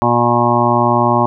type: harmonic tone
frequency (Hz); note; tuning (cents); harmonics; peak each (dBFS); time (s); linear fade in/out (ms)
120; B2; -49; 1 / 2 / 3 / 5 / 6 / 7 / 8 / 9; -19 / -18 / -19 / -19 / -21 / -17 / -18 / -17; 0.02-1.26; 0
effects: none